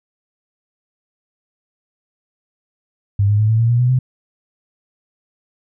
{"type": "tone with pitch steps", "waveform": "sine", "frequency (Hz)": [100.3, 103.9, 107.62, 111.48, 115.48, 119.62, 123.91, 128.36], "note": ["G2", "G#2", "A2", "A2", "A#2", "A#2", "B2", "C3"], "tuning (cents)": [40, 1, -38, 23, -16, 45, 6, -33], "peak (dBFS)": -11, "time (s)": [3.19, 3.99], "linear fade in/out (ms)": 5, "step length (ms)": 100, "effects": []}